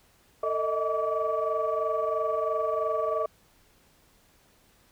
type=tone cluster; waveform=sine; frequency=448.1 / 616 / 639 / 1148 Hz; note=A4 / D#5 / D#5 / D6; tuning=+32 / -17 / +46 / -40 cents; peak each=-30 dBFS; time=0.43-3.26 s; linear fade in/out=5 ms; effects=tanh soft clip ceiling -16 dBFS + pink hiss -62 dBFS RMS until 4.91 s